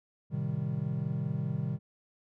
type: chord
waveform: triangle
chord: A half-diminished seventh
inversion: none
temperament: equal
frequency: 110 / 130.81 / 155.56 / 196 Hz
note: A2 / C3 / Eb3 / G3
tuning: 0 / 0 / 0 / 0 cents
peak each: -37 / -32 / -32 / -36 dBFS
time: 0.3-1.79 s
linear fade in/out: 50 ms
effects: none